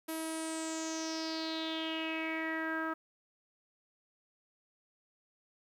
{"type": "tone with low-pass filter sweep", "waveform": "sawtooth", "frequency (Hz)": 321, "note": "E4", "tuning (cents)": -46, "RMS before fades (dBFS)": -37, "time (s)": [0.08, 2.94], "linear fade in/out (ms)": 10, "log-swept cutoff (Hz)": [12000, 1400], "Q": 6.2, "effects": ["11-bit"]}